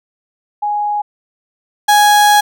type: tone pair in turn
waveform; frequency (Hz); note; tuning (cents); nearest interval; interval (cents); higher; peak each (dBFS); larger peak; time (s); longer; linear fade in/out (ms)
sine / 35% pulse; 830.6 / 830.6; G#5 / G#5; 0 / 0; unison; 0; neither; -14 / -5; second; 0.62-1.02 / 1.88-2.41; second; 10
effects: none